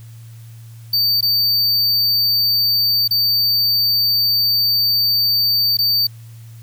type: tone with dropouts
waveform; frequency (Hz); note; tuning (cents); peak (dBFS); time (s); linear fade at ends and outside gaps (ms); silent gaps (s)
square; 4600; D8; -37; -14; 0.93-6.07; 5; 1.209-1.226 / 3.078-3.108 / 5.771-5.787
effects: added 114 Hz sine -35 dBFS peak until 6.62 s + white hiss -51 dBFS RMS until 6.62 s